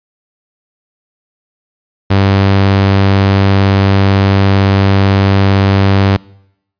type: tone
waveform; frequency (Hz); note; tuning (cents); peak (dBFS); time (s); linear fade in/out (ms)
sawtooth; 97.9; G2; -2; -3; 2.1-6.17; 10
effects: noise-tail reverb RT60 0.8 s tail -24 dB re dry + resampled to 11025 Hz